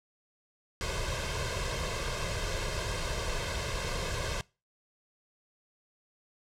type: noise with comb filter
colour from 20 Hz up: pink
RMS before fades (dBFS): -33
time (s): 0.81-4.41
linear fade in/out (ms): 0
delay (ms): 1.9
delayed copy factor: +0.75
effects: noise-tail reverb RT60 0.3 s tail -23 dB re dry + low-pass 7000 Hz 12 dB/octave